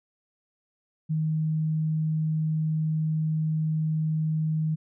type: tone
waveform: sine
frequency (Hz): 156.8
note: D#3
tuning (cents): +14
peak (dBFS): -23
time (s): 1.09-4.76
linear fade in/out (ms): 20
effects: none